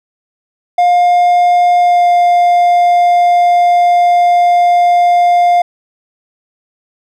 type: tone with pitch glide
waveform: triangle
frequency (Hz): 708 to 703.5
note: F5 to F5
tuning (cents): +23 to +12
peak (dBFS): -4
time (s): 0.78-5.62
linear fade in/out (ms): 5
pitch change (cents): -11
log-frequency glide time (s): 1.79-2.07
effects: none